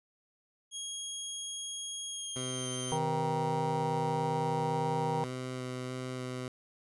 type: tone with pitch glide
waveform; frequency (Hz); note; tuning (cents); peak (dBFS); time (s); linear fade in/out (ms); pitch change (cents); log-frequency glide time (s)
15% pulse; 3283 to 3153; G#7 to G7; -21 to +9; -30; 0.71-2.99; 50; -70; 2.09-2.68
type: tone with vibrato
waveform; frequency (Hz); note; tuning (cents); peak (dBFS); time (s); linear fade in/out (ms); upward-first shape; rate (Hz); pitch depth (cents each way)
15% pulse; 127.5; C3; -44; -30; 2.36-6.48; 2; square; 1.7; 8
type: harmonic tone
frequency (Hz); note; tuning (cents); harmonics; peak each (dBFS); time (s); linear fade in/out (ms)
157.3; D#3; +19; 1 / 3 / 5 / 6; -35 / -35 / -35 / -35; 2.92-5.24; 0
effects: resampled to 24000 Hz